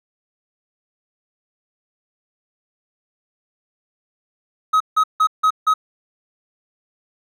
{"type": "tone bursts", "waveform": "triangle", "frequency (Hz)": 1270, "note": "D#6", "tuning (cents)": 35, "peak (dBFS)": -10, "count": 5, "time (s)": [4.73, 5.74], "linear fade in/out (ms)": 10, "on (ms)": 74, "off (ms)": 160, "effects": []}